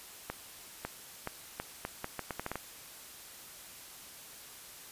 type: accelerating click train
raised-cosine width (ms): 0.5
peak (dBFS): -20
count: 12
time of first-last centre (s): 0.3-2.556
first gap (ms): 550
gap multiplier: 0.77
effects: white hiss -50 dBFS RMS until 4.91 s + resampled to 32000 Hz